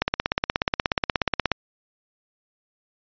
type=click train; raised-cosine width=0.3 ms; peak=-4 dBFS; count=26; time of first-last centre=0.02-1.517 s; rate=16.7 Hz; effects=resampled to 11025 Hz